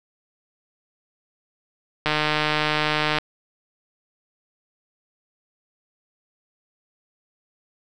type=click train; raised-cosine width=0.3 ms; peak=-5 dBFS; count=172; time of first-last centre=2.06-3.185 s; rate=152 Hz; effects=none